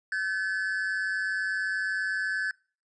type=tone pair together; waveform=triangle; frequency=1528.3 / 1720 Hz; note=G6 / A6; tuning=-44 / -40 cents; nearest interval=major second; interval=204 cents; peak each=-28 / -28 dBFS; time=0.12-2.51 s; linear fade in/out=2 ms; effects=noise-tail reverb RT60 0.4 s tail -25 dB re dry + resampled to 22050 Hz